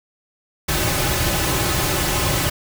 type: noise with comb filter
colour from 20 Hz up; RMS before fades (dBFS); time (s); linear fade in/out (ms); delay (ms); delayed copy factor
pink; -20; 0.68-2.5; 10; 4.3; -0.65
effects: none